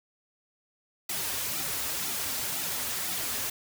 white noise with flanger, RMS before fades -32 dBFS, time 1.09-3.5 s, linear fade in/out 5 ms, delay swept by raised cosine 1.8 to 6.1 ms, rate 2 Hz, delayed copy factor -1, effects none

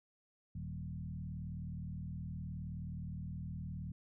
sine tone with frequency modulation, 126.2 Hz, B2, 38 cents sharp, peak -40 dBFS, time 0.55-3.92 s, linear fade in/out 5 ms, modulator 39.2 Hz, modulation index 1.6, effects none

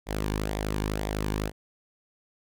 sawtooth tone with flanger, 51.91 Hz, G#1, in tune, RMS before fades -30 dBFS, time 0.06-1.52 s, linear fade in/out 50 ms, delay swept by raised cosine 0.7 to 1.55 ms, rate 2 Hz, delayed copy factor -0.55, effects none

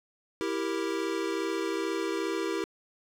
square chord, E diminished, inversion none, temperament equal, 329.6 / 392 / 466.2 Hz, E4 / G4 / Bb4, 0 / 0 / 0 cents, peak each -33 / -33 / -36 dBFS, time 0.41-2.64 s, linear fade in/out 0 ms, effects low-pass 7000 Hz 12 dB/octave + 9-bit

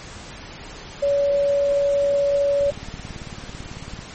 sine tone, 566 Hz, C#5, 36 cents sharp, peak -16 dBFS, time 1.02-2.71 s, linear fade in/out 10 ms
click train, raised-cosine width 5 ms, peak -23 dBFS, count 26, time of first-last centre 2.61-3.991 s, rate 18.1 Hz
effects pink hiss -38 dBFS RMS until 4.14 s + MP3 32 kbps

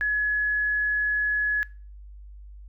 sine tone, 1694 Hz, G#6, 34 cents sharp, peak -22 dBFS, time 0.01-1.63 s, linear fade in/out 0 ms, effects noise-tail reverb RT60 0.4 s tail -23 dB re dry + added 50 Hz sine -41 dBFS peak until 2.68 s

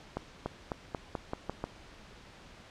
accelerating click train, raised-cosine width 1 ms, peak -19 dBFS, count 8, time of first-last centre 0.17-1.64 s, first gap 290 ms, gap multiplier 0.89, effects pink hiss -53 dBFS RMS until 2.7 s + low-pass 5000 Hz 12 dB/octave

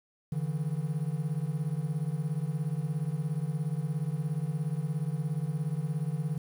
triangle beating tone pair, 144.2 / 161.2 Hz, D3 / E3, -31 / -38 cents, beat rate 17 Hz, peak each -30 dBFS, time 0.32-6.38 s, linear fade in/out 5 ms, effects 9-bit

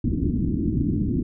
white low-pass noise, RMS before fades -23 dBFS, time 0.04-1.23 s, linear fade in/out 5 ms, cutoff 310 Hz, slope 48 dB/octave, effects none

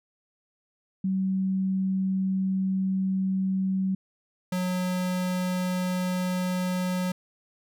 sine / square tone pair in turn, 190.2 / 182.34 Hz, F#3 / F#3, +48 / -25 cents, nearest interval minor second, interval 73 cents, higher first, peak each -23 / -26 dBFS, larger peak first, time 1.04-3.95 / 4.52-7.12 s, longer first, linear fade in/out 5 ms, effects none

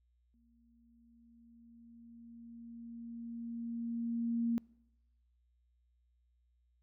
sine tone with exponential growth, 233.1 Hz, A#3, in tune, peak -29 dBFS, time 0.34-4.58 s, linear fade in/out 0 ms, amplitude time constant 920 ms, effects noise-tail reverb RT60 0.9 s tail -26 dB re dry + added 60 Hz sine -70 dBFS peak until 6.82 s

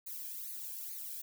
violet noise with flanger, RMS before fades -43 dBFS, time 0.06-1.22 s, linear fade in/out 10 ms, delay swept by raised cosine 0.45 to 1.26 ms, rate 2.3 Hz, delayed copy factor +0.8, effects none

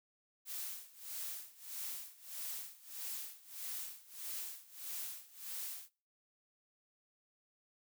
blue noise with tremolo, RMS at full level -42 dBFS, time 0.45-5.9 s, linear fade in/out 50 ms, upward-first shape sine, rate 1.6 Hz, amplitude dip 90%, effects noise-tail reverb RT60 0.4 s tail -24 dB re dry

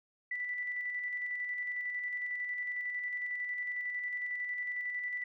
sine tone with tremolo, 1975.5 Hz, B6, in tune, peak -33 dBFS, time 0.31-5.24 s, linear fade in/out 5 ms, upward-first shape square, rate 11 Hz, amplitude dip 30%, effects none

